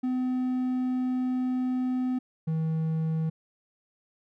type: tone pair in turn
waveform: triangle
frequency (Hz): 254 / 160.01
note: B3 / D#3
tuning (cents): +49 / +49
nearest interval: minor sixth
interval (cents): 800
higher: first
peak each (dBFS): -23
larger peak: neither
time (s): 0.03-2.19 / 2.47-3.3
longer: first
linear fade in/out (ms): 10
effects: none